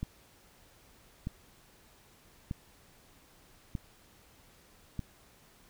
click train, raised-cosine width 5 ms, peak -22 dBFS, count 5, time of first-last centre 0.03-4.993 s, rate 0.806 Hz, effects pink hiss -61 dBFS RMS until 5.69 s

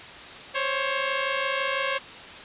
10% pulse tone pair together, 530 / 556 Hz, C5 / C#5, +22 / +5 cents, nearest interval minor second, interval 83 cents, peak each -19 dBFS, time 0.54-1.99 s, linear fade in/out 20 ms, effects white hiss -41 dBFS RMS until 2.44 s + resampled to 8000 Hz

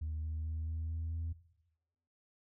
sine tone with pitch steps, 77.78 / 78.64 / 79.51 / 80.38 / 81.27 / 82.17 Hz, D#2 / D#2 / D#2 / E2 / E2 / E2, 0 / +19 / +38 / -43 / -24 / -5 cents, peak -34 dBFS, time 0.01-1.33 s, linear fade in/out 10 ms, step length 220 ms, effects noise-tail reverb RT60 0.9 s tail -17 dB re dry + tanh soft clip ceiling -33 dBFS

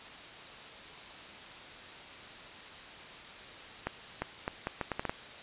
accelerating click train, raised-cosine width 0.5 ms, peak -17 dBFS, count 9, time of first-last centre 3.87-5.095 s, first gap 350 ms, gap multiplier 0.74, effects white hiss -47 dBFS RMS until 5.42 s + resampled to 8000 Hz

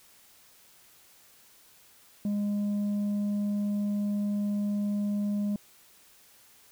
triangle tone with tanh clipping, 205.1 Hz, G#3, 21 cents flat, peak -27 dBFS, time 2.25-5.56 s, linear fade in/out 2 ms, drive 8 dB, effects white hiss -58 dBFS RMS until 6.71 s

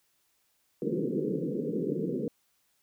white band-pass noise, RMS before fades -31 dBFS, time 0.82-2.28 s, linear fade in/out 2 ms, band 140 to 490 Hz, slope 96 dB/octave, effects white hiss -72 dBFS RMS until 2.82 s

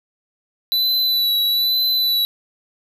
square tone with vibrato, 3970 Hz, B7, 8 cents sharp, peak -16 dBFS, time 0.72-2.25 s, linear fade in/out 0 ms, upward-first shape sine, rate 1.1 Hz, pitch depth 27 cents each way, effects 9-bit

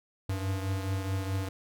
square beating tone pair, 95.4 / 100.1 Hz, G2 / G2, -47 / +37 cents, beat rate 4.7 Hz, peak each -31 / -38 dBFS, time 0.29-1.49 s, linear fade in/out 5 ms, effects none

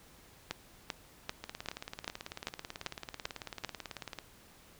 two click trains, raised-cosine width 0.2 ms, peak -23 / -17 dBFS, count 51 / 9, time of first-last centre 1.44-4.187 / 0.51-3.647 s, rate 18.2 / 2.55 Hz, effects pink hiss -59 dBFS RMS until 4.79 s

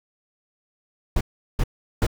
brown noise bursts, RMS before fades -19 dBFS, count 3, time 1.16-2.067 s, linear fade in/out 5 ms, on 49 ms, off 380 ms, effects none

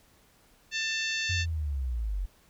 harmonic tone, 890 Hz, A5, 20 cents sharp, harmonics 2 / 3 / 4 / 5 / 6 / 7 / 8, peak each -33 / -33 / -36 / -37 / -43 / -41 / -47 dBFS, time 0.71-1.46 s, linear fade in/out 50 ms
sine linear sweep, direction down, 92.5 to 43.65 Hz, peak -28 dBFS, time 1.29-2.26 s, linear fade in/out 10 ms
effects pink hiss -62 dBFS RMS until 2.49 s

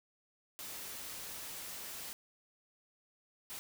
white noise bursts at uneven times, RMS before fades -45 dBFS, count 2, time 0.59-2.13 / 3.5-3.59 s, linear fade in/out 0 ms, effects none

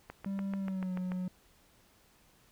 click train, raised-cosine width 0.5 ms, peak -27 dBFS, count 8, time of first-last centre 0.1-1.119 s, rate 6.87 Hz
triangle tone with pitch glide, 196 to 182.87 Hz, G3 to F#3, 0 to -20 cents, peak -31 dBFS, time 0.26-1.28 s, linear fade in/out 2 ms, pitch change -120 cents, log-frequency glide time 0.57-0.93 s
effects pink hiss -65 dBFS RMS until 2.51 s

